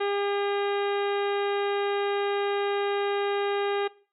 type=harmonic tone with a mistuned harmonic; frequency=403.3 Hz; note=G4; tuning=49 cents sharp; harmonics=1 / 2 / 3 / 4 / 5 / 6 / 7 / 8 / 9; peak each=-26 / -32 / -36 / -38 / -40 / -42 / -43 / -44 / -45 dBFS; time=0-3.88 s; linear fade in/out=10 ms; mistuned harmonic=9; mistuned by=+70 cents; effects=noise-tail reverb RT60 0.4 s tail -20 dB re dry